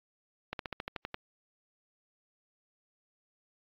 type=slowing click train; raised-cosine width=0.3 ms; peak=-19 dBFS; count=9; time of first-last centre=0.53-1.144 s; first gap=62 ms; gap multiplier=1.06; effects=low-pass 4000 Hz 12 dB/octave + AAC 32 kbps